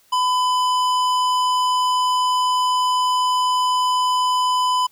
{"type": "tone with hard clipping", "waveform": "sine", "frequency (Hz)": 1004, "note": "B5", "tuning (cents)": 28, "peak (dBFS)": -18, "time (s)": [0.12, 4.87], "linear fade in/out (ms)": 10, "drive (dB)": 14, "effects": ["white hiss -57 dBFS RMS until 4.91 s"]}